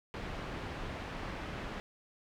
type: low-pass noise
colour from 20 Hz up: pink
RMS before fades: -41 dBFS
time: 0.14-1.8 s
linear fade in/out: 0 ms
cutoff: 2600 Hz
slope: 12 dB/octave
effects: none